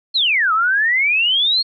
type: exponential two-way sweep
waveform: sine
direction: down then up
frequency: 4357 to 1254 to 4357 Hz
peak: -13 dBFS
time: 0.14-1.63 s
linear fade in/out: 20 ms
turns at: 0.53 s
effects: none